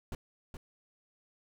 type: noise with echo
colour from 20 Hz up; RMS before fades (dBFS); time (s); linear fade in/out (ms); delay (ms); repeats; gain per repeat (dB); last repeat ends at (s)
brown; -37; 0.12-0.15; 2; 420; 1; -6; 0.57
effects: none